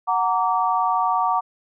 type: chord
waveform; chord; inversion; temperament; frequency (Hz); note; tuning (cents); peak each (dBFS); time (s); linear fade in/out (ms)
sine; Gb augmented; none; just; 740 / 925 / 1156.2; Gb5 / Bb5 / D6; 0 / -14 / -27; -22; 0.07-1.41; 20
effects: none